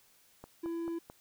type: click train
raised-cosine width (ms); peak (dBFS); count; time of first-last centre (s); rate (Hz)
1; -32; 4; 0.44-1.099; 4.55
type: tone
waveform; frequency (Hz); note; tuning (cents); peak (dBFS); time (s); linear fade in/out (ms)
triangle; 334.8; E4; +27; -32; 0.63-0.99; 10
effects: white hiss -65 dBFS RMS until 1.2 s